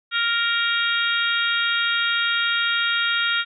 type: harmonic tone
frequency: 466.2 Hz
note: A#4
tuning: in tune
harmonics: 3 / 4 / 5 / 6 / 7 / 8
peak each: -22 / -28 / -29 / -30 / -27 / -27 dBFS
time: 0.11-3.45 s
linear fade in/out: 50 ms
effects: none